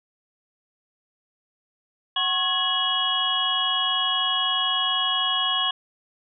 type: tone cluster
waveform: sine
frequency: 748 / 1085 / 1677 / 2917 / 3312 Hz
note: F#5 / C#6 / G#6 / F#7 / G#7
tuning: +19 / -37 / +16 / -25 / -5 cents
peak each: -33 / -27 / -33 / -26 / -24 dBFS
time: 2.16-5.71 s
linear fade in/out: 5 ms
effects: none